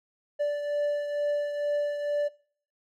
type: beating tone pair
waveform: triangle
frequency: 584 / 586.2 Hz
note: D5 / D5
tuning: -10 / -3 cents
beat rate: 2.2 Hz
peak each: -24 / -33 dBFS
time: 0.39-2.29 s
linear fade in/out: 20 ms
effects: noise-tail reverb RT60 0.5 s tail -21 dB re dry